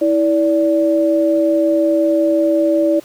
sine tone pair together, 325.5 / 580 Hz, E4 / D5, -22 / -22 cents, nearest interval minor seventh, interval 1000 cents, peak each -14 dBFS, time 0.01-3 s, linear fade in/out 10 ms, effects pink hiss -43 dBFS RMS until 3.04 s + high-pass 150 Hz 12 dB/octave

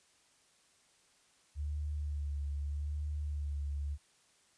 sine tone with vibrato, 73 Hz, D2, 10 cents flat, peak -34 dBFS, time 1.55-3.98 s, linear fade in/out 50 ms, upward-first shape sine, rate 0.81 Hz, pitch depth 35 cents each way, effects white hiss -68 dBFS RMS until 4.57 s + resampled to 22050 Hz

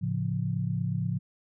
sine chord, A augmented, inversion none, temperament equal, 110 / 138.59 / 174.61 Hz, A2 / C#3 / E#3, 0 / 0 / 0 cents, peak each -31 dBFS, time 0.01-1.19 s, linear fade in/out 20 ms, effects none

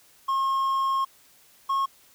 triangle tone pair in turn, 1077 / 1088.3 Hz, C6 / C#6, +50 / -32 cents, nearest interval unison, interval 18 cents, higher second, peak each -20 dBFS, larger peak neither, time 0.28-1.05 / 1.69-1.86 s, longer first, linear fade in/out 10 ms, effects white hiss -57 dBFS RMS until 2.14 s

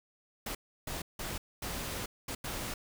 pink noise bursts at uneven times, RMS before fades -38 dBFS, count 6, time 0.46-0.55 / 0.87-1.02 / 1.19-1.38 / 1.62-2.06 / 2.28-2.35 / 2.44-2.74 s, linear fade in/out 5 ms, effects none

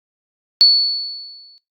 sine tone with exponential decay, 4435 Hz, C#8, in tune, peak -4 dBFS, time 0.61-1.58 s, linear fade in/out 0 ms, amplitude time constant 210 ms, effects noise-tail reverb RT60 0.2 s tail -20 dB re dry + Opus 48 kbps

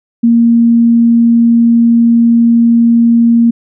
sine tone, 233.1 Hz, A#3, in tune, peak -4 dBFS, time 0.23-3.51 s, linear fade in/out 10 ms, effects none

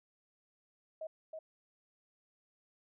sine tone with echo, 634 Hz, D#5, 32 cents sharp, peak -39 dBFS, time 1.01-1.07 s, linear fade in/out 5 ms, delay 320 ms, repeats 1, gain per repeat -3 dB, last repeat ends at 1.39 s, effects none

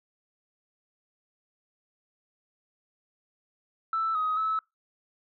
sine tone with pitch steps, 1322 / 1259 / 1301 Hz, E6 / D#6 / E6, +5 / +20 / -23 cents, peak -24 dBFS, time 3.93-4.59 s, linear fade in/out 2 ms, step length 220 ms, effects noise-tail reverb RT60 0.2 s tail -25 dB re dry + tanh soft clip ceiling -20 dBFS

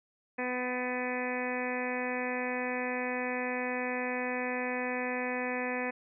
harmonic tone with a mistuned harmonic, 250.1 Hz, B3, 22 cents sharp, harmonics 1 / 2 / 3 / 4 / 5 / 6 / 7 / 8 / 9 / 10, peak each -37 / -36 / -40 / -42 / -49 / -49 / -39 / -41 / -43 / -42 dBFS, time 0.38-5.91 s, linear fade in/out 10 ms, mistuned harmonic 6, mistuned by +18 cents, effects none

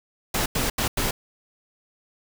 pink noise bursts at uneven times, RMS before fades -24 dBFS, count 4, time 0.34-0.46 / 0.55-0.7 / 0.78-0.88 / 0.97-1.11 s, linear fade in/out 5 ms, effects none

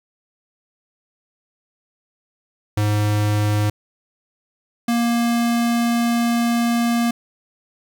square tone pair in turn, 104.8 / 235.3 Hz, G#2 / A#3, +16 / +16 cents, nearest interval octave + major second, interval 1400 cents, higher second, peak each -17 dBFS, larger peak neither, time 2.77-3.7 / 4.88-7.11 s, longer second, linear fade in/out 5 ms, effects 9-bit

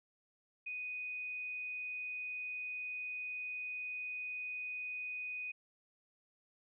sine tone, 2489 Hz, D#7, in tune, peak -39 dBFS, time 0.66-5.52 s, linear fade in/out 10 ms, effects none

